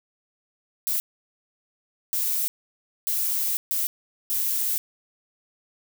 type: noise bursts at uneven times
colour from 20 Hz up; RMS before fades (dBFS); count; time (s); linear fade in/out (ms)
violet; -25; 5; 0.87-1 / 2.13-2.48 / 3.07-3.57 / 3.71-3.87 / 4.3-4.78; 0
effects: none